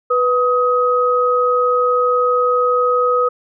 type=tone pair together; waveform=sine; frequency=493.9 / 1261.6 Hz; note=B4 / D#6; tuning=0 / +24 cents; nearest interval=octave + major third; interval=1624 cents; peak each=-15 dBFS; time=0.1-3.29 s; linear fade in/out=10 ms; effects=none